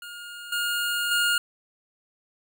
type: tone with level steps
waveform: 25% pulse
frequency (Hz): 1421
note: F6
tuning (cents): +30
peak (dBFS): -34 / -21 / -17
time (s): 0.02-1.38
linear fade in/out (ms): 2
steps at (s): 0.52 / 1.11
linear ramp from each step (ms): 5
effects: none